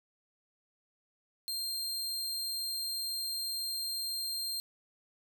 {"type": "tone", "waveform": "sawtooth", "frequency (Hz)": 4186, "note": "C8", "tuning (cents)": 0, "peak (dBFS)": -31, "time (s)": [1.48, 4.6], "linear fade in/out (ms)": 0, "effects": []}